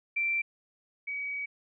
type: tone pair in turn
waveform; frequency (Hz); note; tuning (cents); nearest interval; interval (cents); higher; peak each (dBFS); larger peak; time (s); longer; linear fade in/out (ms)
sine; 2349 / 2268; D7 / C#7; 0 / +39; minor second; 61; first; -26 / -32; first; 0.16-0.42 / 1.07-1.46; second; 10
effects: none